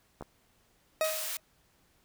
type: clicks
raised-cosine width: 1 ms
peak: -27 dBFS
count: 2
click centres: 0.21 / 0.224 s
type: tone with exponential decay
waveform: 40% pulse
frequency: 631 Hz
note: D#5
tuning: 24 cents sharp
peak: -23 dBFS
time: 1.01-1.4 s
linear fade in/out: 1 ms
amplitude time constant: 83 ms
type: high-pass noise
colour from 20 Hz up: white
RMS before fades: -36 dBFS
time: 1.04-1.37 s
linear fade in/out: 2 ms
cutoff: 1100 Hz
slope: 12 dB/octave
effects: pink hiss -68 dBFS RMS until 2.04 s